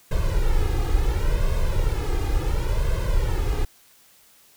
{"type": "noise with flanger", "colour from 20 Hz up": "brown", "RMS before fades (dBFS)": -21, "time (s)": [0.11, 3.65], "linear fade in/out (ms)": 5, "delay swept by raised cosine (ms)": [1.9, 2.46], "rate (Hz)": 0.71, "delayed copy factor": 0.9, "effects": ["white hiss -55 dBFS RMS until 4.56 s"]}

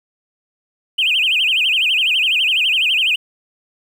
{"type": "tone with vibrato", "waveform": "triangle", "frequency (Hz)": 2794, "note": "F7", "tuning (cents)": 0, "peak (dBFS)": -10, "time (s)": [0.98, 3.16], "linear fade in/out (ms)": 10, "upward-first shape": "sine", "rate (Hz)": 12, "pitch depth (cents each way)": 230, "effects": ["tanh soft clip ceiling -10 dBFS", "8-bit"]}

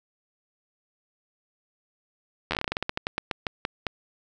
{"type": "slowing click train", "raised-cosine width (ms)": 0.3, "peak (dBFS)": -10, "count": 20, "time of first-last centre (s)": [2.51, 3.868], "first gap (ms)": 11, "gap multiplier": 1.18, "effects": []}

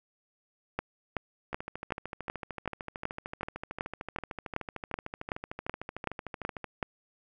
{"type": "two click trains", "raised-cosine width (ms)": 0.5, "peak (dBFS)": [-22, -15], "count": [69, 17], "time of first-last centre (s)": [[1.53, 6.643], [0.79, 6.828]], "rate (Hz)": [13.3, 2.65], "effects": []}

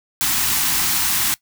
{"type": "band-stop noise", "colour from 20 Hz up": "white", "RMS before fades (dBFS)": -19, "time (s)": [0.21, 1.34], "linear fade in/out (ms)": 0, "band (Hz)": [350, 750], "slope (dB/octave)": 48, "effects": ["noise-tail reverb RT60 0.1 s tail -20 dB re dry"]}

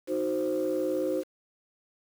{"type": "chord", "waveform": "sine", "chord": "C diminished", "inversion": "first", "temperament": "equal", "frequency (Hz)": [311.1, 370, 523.3], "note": ["Eb4", "Gb4", "C5"], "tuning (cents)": [0, 0, 0], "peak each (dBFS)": [-30, -30, -28], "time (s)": [0.07, 1.24], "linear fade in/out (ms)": 50, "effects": ["tanh soft clip ceiling -20 dBFS", "8-bit"]}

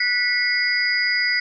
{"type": "tone cluster", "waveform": "sine", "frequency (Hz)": [1474, 1967, 2168, 4891], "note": ["F#6", "B6", "C#7", "D#8"], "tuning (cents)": [-7, -7, -39, -31], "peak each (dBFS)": [-28, -20, -26, -24], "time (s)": [0, 1.4], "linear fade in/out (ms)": 5, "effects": []}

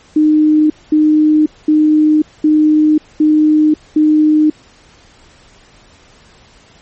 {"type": "tone bursts", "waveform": "sine", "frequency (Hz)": 306.4, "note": "D#4", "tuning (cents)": -27, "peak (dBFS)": -6, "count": 6, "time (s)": [0.16, 4.5], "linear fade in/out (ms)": 5, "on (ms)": 540, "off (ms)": 220, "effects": ["pink hiss -45 dBFS RMS until 6.81 s", "MP3 32 kbps"]}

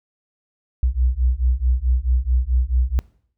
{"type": "beating tone pair", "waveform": "sine", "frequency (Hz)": [60.1, 64.7], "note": ["B1", "C2"], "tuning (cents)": [-46, -19], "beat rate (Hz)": 4.6, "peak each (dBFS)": -19, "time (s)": [0.83, 2.99], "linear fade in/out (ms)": 0, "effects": ["noise-tail reverb RT60 0.6 s tail -22 dB re dry"]}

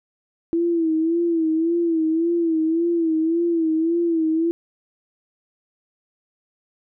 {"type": "tone with vibrato", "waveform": "sine", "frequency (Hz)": 329.6, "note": "E4", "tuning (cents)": 0, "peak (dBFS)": -17, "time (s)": [0.53, 4.51], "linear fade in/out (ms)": 0, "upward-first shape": "sine", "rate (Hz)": 1.8, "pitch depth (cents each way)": 70, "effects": []}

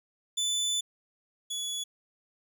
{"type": "tone pair in turn", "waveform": "25% pulse", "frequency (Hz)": [3500, 3400], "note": ["A7", "G#7"], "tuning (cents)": [-10, 40], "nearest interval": "minor second", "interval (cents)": 50, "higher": "first", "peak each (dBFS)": [-23, -28], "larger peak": "first", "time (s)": [[0.37, 0.81], [1.5, 1.84]], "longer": "first", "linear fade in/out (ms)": 10, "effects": []}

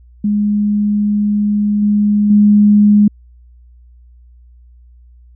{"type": "tone with level steps", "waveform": "sine", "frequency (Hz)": 207.4, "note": "G#3", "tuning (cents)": -2, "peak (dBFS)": [-11, -9, -5], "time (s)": [0.24, 3.08], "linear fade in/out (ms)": 5, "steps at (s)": [1.82, 2.3], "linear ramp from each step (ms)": 5, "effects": ["added 60 Hz sine -40 dBFS peak until 5.35 s"]}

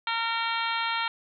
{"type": "harmonic tone", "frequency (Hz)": 458.7, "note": "A#4", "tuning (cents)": -28, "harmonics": [2, 3, 4, 5, 6, 7, 8, 9], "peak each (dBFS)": [-31, -31, -36, -34, -38, -35, -38, -39], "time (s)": [0.07, 1.08], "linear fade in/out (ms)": 2, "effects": []}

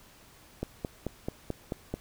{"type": "click train", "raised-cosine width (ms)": 2, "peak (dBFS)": -18, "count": 7, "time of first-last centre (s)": [0.63, 1.94], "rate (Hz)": 4.58, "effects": ["pink hiss -56 dBFS RMS until 2 s"]}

